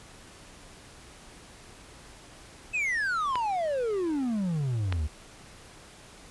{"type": "exponential sweep", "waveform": "triangle", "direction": "down", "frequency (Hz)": [2637, 70.6], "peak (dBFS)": -24, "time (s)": [2.73, 5.08], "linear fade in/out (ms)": 20}
{"type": "clicks", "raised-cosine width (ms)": 0.3, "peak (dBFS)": -15, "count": 2, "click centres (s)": [3.356, 4.925]}
{"effects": ["pink hiss -50 dBFS RMS until 6.3 s", "resampled to 24000 Hz"]}